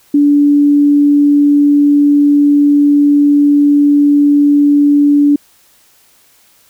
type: tone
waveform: sine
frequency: 289.1 Hz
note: D4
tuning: 27 cents flat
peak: -5 dBFS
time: 0.14-5.36 s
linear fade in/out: 5 ms
effects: white hiss -49 dBFS RMS until 6.69 s